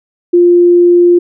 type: tone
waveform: sine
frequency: 350 Hz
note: F4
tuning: 4 cents sharp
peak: -3 dBFS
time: 0.33-1.19 s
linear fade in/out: 10 ms
effects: none